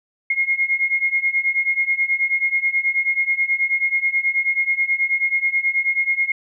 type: beating tone pair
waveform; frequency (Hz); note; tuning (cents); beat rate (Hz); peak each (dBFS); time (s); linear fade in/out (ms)
sine; 2143 / 2152.3; C7 / C7; +41 / +48; 9.3; -21 / -19; 0.3-6.32; 5
effects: none